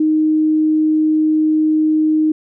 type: tone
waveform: sine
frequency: 310.6 Hz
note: D#4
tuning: 3 cents flat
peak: -11 dBFS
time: 0-2.32 s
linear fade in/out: 5 ms
effects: none